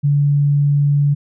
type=tone; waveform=sine; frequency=143.8 Hz; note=D3; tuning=36 cents flat; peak=-11 dBFS; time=0.03-1.15 s; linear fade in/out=20 ms; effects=none